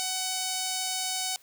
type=tone with notch filter; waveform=5% pulse; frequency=749 Hz; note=F#5; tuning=21 cents sharp; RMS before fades=-31 dBFS; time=0-1.36 s; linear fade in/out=0 ms; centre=1700 Hz; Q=1.2; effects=white hiss -58 dBFS RMS until 1.42 s